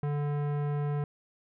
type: tone with tanh clipping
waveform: sine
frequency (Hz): 145.8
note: D3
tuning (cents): -12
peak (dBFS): -30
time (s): 0.03-1.04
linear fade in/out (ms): 2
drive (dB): 18
effects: none